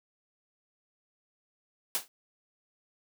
white noise with exponential decay, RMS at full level -26 dBFS, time 1.95-2.08 s, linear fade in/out 0 ms, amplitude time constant 27 ms, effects high-pass 200 Hz 12 dB/octave

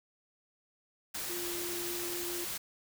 sine tone in noise, 349.2 Hz, F4, in tune, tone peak -39 dBFS, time 1.29-2.45 s, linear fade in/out 10 ms, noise white, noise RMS -38 dBFS, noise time 1.14-2.58 s, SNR -4 dB, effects none

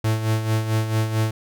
45% pulse tone with tremolo, 110 Hz, A2, in tune, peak -17 dBFS, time 0.04-1.31 s, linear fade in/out 5 ms, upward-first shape sine, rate 4.5 Hz, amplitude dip 60%, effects none

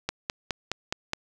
click train, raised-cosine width 0.2 ms, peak -10 dBFS, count 6, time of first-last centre 0.09-1.134 s, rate 4.79 Hz, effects none

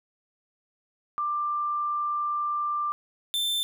sine / 45% pulse tone pair in turn, 1185 / 3551 Hz, D6 / A7, +15 / +15 cents, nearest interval octave + perfect fifth, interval 1900 cents, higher second, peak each -25 dBFS, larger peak neither, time 1.18-2.92 / 3.34-3.63 s, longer first, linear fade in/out 0 ms, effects none

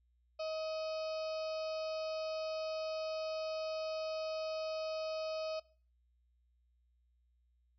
harmonic tone with a mistuned harmonic, 632 Hz, D#5, 27 cents sharp, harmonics 1 / 2 / 4 / 5 / 6 / 7 / 8 / 9, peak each -37 / -49 / -50 / -57 / -59 / -53 / -53 / -64 dBFS, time 0.39-5.6 s, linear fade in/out 10 ms, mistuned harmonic 5, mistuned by -60 cents, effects noise-tail reverb RT60 0.4 s tail -20 dB re dry + added 60 Hz sine -70 dBFS peak until 7.78 s

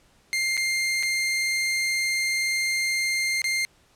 sawtooth tone with dropouts, 2107 Hz, C7, 12 cents sharp, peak -19 dBFS, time 0.33-3.65 s, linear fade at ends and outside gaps 0 ms, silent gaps 0.569-0.576 / 1.027-1.032 / 3.418-3.442 s, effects pink hiss -60 dBFS RMS until 3.95 s + low-pass 10000 Hz 12 dB/octave

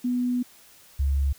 sine tone pair in turn, 246.9 / 69.28 Hz, B3 / C#2, 0 / 0 cents, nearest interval octave + minor seventh, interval 2200 cents, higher first, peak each -22 / -20 dBFS, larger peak second, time 0.04-0.43 / 0.99-1.33 s, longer first, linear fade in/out 10 ms, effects white hiss -53 dBFS RMS until 1.38 s

